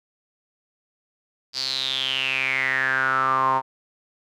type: tone with band-pass filter sweep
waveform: sawtooth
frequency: 132.3 Hz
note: C3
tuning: 20 cents sharp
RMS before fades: -23 dBFS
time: 1.53-3.62 s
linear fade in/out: 50 ms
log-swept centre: 4800 to 940 Hz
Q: 9.4
effects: none